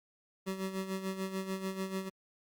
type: tone with tremolo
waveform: 25% pulse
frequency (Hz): 190.7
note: G3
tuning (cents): -47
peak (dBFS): -29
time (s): 0.46-2.1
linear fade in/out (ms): 20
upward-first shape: sine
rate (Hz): 6.8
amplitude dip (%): 65
effects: Opus 48 kbps